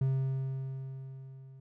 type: tone with level ramp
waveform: triangle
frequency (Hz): 133.3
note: C3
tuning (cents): +33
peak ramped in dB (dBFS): -23 to -47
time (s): 0.01-1.6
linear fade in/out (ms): 5
effects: none